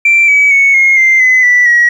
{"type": "tone with pitch steps", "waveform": "sine", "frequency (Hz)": [2349, 2281, 2215, 2150, 2088, 2027, 1968.4, 1911.3], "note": ["D7", "C#7", "C#7", "C7", "C7", "B6", "B6", "A#6"], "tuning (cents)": [0, 49, -2, 47, -4, 45, -6, 43], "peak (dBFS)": -3, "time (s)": [0.05, 1.89], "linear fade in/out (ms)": 5, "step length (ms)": 230, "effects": ["tanh soft clip ceiling -1 dBFS", "7-bit"]}